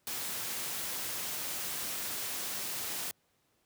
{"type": "noise", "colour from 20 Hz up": "white", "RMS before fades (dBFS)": -37, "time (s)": [0.07, 3.11], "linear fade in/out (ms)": 0, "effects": ["pink hiss -73 dBFS RMS until 3.65 s", "high-pass 80 Hz 12 dB/octave"]}